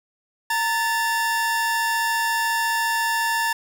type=tone pair together; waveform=45% pulse; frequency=919.6 / 1745 Hz; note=A#5 / A6; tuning=-24 / -15 cents; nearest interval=major seventh; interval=1109 cents; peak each=-23 dBFS; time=0.5-3.53 s; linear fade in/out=5 ms; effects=none